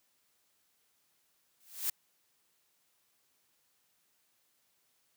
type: noise with exponential growth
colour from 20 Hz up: blue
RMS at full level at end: -29 dBFS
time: 1.6-1.9 s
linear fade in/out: 5 ms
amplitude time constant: 64 ms
effects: white hiss -74 dBFS RMS until 5.16 s + high-pass 80 Hz 12 dB/octave